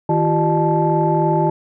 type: tone cluster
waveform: sine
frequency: 158.3 / 341.9 / 385.3 / 606 / 870 Hz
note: D#3 / F4 / G4 / D#5 / A5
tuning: +30 / -37 / -30 / -46 / -20 cents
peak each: -18 / -20 / -22 / -22 / -18 dBFS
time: 0.09-1.5 s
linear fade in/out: 5 ms
effects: tanh soft clip ceiling -4 dBFS